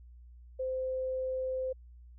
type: tone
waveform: sine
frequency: 518 Hz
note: C5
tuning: 17 cents flat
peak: -31 dBFS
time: 0.59-1.73 s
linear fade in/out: 10 ms
effects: added 60 Hz sine -50 dBFS peak until 2.18 s